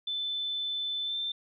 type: tone with pitch glide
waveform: sine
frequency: 3520 to 3563 Hz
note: A7 to A7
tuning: 0 to +21 cents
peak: -30 dBFS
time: 0.07-1.32 s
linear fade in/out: 5 ms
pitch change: +21 cents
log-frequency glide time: 1.04-1.16 s
effects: none